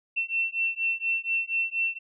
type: beating tone pair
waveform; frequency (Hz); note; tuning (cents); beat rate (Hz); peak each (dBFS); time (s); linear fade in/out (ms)
sine; 2695 / 2699.2; E7 / E7; +38 / +40; 4.2; -28; 0.16-1.99; 20
effects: none